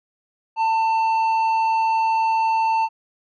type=tone with tanh clipping; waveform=sine; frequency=894 Hz; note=A5; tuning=27 cents sharp; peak=-18 dBFS; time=0.56-2.89 s; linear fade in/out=50 ms; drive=7 dB; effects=none